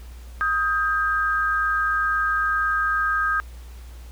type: tone pair together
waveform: sine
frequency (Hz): 1253.8 / 1596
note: D#6 / G6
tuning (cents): +13 / +31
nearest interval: major third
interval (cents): 418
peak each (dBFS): -22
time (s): 0.41-3.4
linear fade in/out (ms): 0
effects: added 60 Hz sine -37 dBFS peak until 4.11 s + pink hiss -51 dBFS RMS until 4.11 s